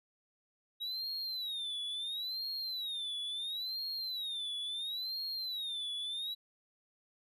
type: tone with vibrato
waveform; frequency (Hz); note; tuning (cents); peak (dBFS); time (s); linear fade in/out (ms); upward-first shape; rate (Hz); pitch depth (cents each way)
triangle; 3816; A#7; +40; -35; 0.8-6.35; 20; sine; 0.73; 190
effects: none